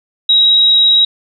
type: tone with vibrato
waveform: sine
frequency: 3828 Hz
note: A#7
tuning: 45 cents sharp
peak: -6 dBFS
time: 0.29-1.05 s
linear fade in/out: 5 ms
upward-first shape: sine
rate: 18 Hz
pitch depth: 9 cents each way
effects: none